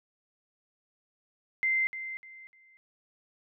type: tone with echo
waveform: sine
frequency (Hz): 2081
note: C7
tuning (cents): -10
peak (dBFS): -24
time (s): 1.63-1.87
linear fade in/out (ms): 0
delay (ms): 300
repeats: 3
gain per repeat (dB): -11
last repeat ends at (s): 2.77
effects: none